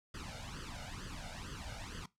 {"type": "noise with flanger", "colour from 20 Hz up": "pink", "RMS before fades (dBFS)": -45, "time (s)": [0.14, 2.06], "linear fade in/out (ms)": 5, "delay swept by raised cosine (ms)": [0.63, 1.4], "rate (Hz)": 2.2, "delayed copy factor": 0.85, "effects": ["noise-tail reverb RT60 0.2 s tail -20 dB re dry", "low-pass 7000 Hz 12 dB/octave"]}